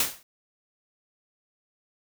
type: noise with exponential decay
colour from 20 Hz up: white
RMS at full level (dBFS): -20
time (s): 0-0.23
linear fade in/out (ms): 2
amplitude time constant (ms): 49
effects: none